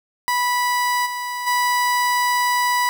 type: tone with level steps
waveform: 30% pulse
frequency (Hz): 983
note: B5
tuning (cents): -8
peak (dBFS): -15 / -22 / -14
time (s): 0.28-2.89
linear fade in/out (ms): 0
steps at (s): 1.05 / 1.46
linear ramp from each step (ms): 20
effects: none